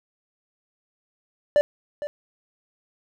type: tone with echo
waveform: triangle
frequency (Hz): 587.3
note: D5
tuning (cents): 0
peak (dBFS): -12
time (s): 1.56-1.61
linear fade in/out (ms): 0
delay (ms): 460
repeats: 1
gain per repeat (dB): -13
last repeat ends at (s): 2.07
effects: none